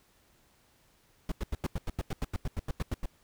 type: noise bursts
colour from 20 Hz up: brown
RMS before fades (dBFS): -31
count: 16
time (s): 1.29-3.058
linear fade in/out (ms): 2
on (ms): 28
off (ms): 88
effects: pink hiss -66 dBFS RMS until 3.23 s